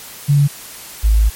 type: tone pair in turn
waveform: sine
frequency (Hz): 143 / 53.68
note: D3 / A1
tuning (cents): -46 / -42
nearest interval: octave + perfect fourth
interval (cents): 1696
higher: first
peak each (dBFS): -8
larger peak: neither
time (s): 0.28-0.48 / 1.03-1.3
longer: second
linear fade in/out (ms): 20
effects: white hiss -34 dBFS RMS until 1.35 s + MP3 64 kbps